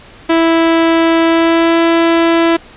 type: tone with pitch glide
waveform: sawtooth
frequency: 329.6 to 333.2 Hz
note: E4 to E4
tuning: 0 to +19 cents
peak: -4 dBFS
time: 0.29-2.57 s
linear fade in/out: 10 ms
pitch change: +19 cents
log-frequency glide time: 1.24-1.8 s
effects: pink hiss -38 dBFS RMS until 2.76 s + resampled to 8000 Hz